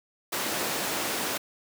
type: high-pass noise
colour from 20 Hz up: pink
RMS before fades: -30 dBFS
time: 0.32-1.38 s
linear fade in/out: 10 ms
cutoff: 280 Hz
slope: 12 dB/octave
effects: none